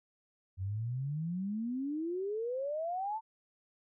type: exponential sweep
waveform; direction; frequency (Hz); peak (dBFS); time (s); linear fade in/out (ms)
sine; up; 90.7 to 909; -33; 0.57-3.21; 50
effects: none